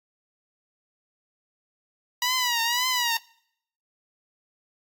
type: tone with vibrato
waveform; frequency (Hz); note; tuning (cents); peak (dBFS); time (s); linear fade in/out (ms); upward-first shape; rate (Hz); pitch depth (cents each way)
10% pulse; 970; B5; -31; -14; 2.22-3.17; 2; triangle; 1.9; 110
effects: noise-tail reverb RT60 0.7 s tail -24 dB re dry + AAC 64 kbps